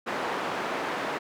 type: band-pass noise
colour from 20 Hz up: white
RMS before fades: -31 dBFS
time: 0.06-1.19 s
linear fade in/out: 20 ms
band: 250 to 1300 Hz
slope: 12 dB/octave
effects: none